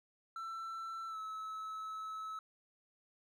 triangle tone with pitch glide, 1337 to 1297.4 Hz, E6 to E6, +24 to -28 cents, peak -39 dBFS, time 0.36-2.39 s, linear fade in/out 2 ms, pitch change -52 cents, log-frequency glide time 1.08-1.18 s, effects none

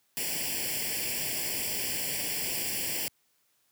white noise with comb filter, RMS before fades -32 dBFS, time 0.17-3.08 s, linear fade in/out 0 ms, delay 0.39 ms, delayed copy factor +1, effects white hiss -71 dBFS RMS until 3.71 s + high-pass 80 Hz 12 dB/octave

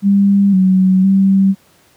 sine tone with pitch steps, 199.1 / 187.5 / 193.8 Hz, G3 / F#3 / G3, +27 / +23 / -20 cents, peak -7 dBFS, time 0.02-1.55 s, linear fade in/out 50 ms, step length 510 ms, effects pink hiss -51 dBFS RMS until 1.96 s + high-pass 100 Hz 12 dB/octave

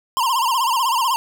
square tone with vibrato, 987.8 Hz, B5, in tune, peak -17 dBFS, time 0.17-1.16 s, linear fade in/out 0 ms, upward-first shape sine, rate 16 Hz, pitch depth 150 cents each way, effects none

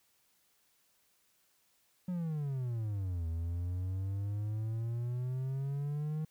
triangle exponential two-way sweep, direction down then up, 184.4 to 81.1 to 157.1 Hz, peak -31 dBFS, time 2.08-6.25 s, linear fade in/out 5 ms, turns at 3.27 s, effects white hiss -72 dBFS RMS until 6.3 s

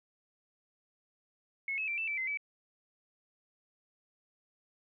sine tone with pitch steps, 2186 / 2583 / 2349 / 2652 / 2322 / 2062 / 2296 Hz, C#7 / E7 / D7 / E7 / D7 / C7 / D7, -25 / -36 / 0 / +10 / -20 / -26 / -40 cents, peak -32 dBFS, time 1.68-2.373 s, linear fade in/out 2 ms, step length 99 ms, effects none

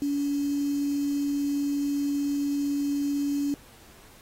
sine tone with quantisation, 284.8 Hz, C#4, 47 cents sharp, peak -24 dBFS, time 0.02-3.54 s, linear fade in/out 0 ms, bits 7, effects pink hiss -53 dBFS RMS until 4.21 s + AAC 48 kbps

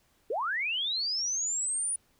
sine linear sweep, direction up, 387.6 to 9700 Hz, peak -28 dBFS, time 0.3-1.96 s, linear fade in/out 5 ms, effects pink hiss -68 dBFS RMS until 2.19 s

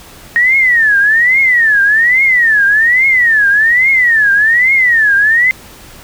sine tone with vibrato, 1856 Hz, A#6, 8 cents flat, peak -6 dBFS, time 0.36-5.51 s, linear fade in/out 0 ms, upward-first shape triangle, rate 1.2 Hz, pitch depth 280 cents each way, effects pink hiss -36 dBFS RMS until 6.03 s

